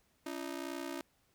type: ring-modulated tone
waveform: sawtooth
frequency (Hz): 309.5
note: D#4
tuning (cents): -9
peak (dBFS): -32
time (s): 0.26-1.01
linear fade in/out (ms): 2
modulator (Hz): 31.1
effects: pink hiss -73 dBFS RMS until 1.34 s

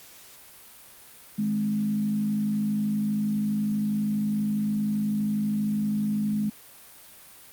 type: tone with frequency modulation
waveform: sine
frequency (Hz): 210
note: G#3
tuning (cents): +19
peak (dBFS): -23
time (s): 1.38-6.5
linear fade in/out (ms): 10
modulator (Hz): 52.4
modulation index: 0.47
effects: white hiss -49 dBFS RMS until 7.52 s + Opus 48 kbps

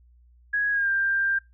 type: tone with pitch glide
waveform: sine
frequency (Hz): 1661.2 to 1588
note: G#6 to G6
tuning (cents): 0 to +22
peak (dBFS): -21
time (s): 0.53-1.39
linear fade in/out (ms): 10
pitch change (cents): -78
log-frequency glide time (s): 0.71-0.89
effects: noise-tail reverb RT60 0.2 s tail -22 dB re dry + added 60 Hz sine -53 dBFS peak until 1.53 s

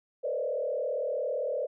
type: tone with frequency modulation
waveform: sine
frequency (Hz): 547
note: C#5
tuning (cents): -23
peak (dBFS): -28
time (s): 0.23-1.67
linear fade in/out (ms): 20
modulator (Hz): 37.7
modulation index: 1.8
effects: none

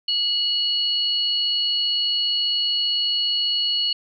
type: tone pair together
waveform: sine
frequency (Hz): 2913 / 4365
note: F#7 / C#8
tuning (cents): -28 / -28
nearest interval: perfect fifth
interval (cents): 700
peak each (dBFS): -22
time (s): 0.08-3.93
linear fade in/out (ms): 5
effects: none

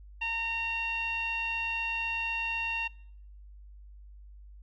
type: tone with low-pass filter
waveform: sawtooth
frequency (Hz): 916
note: A#5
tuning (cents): -31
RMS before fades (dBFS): -32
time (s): 0.21-2.88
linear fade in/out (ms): 10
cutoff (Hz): 2800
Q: 8.2
effects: noise-tail reverb RT60 0.7 s tail -25 dB re dry + added 50 Hz sine -47 dBFS peak until 4.62 s

